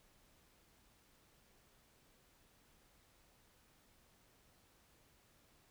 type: silence
effects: pink hiss -70 dBFS RMS until 5.7 s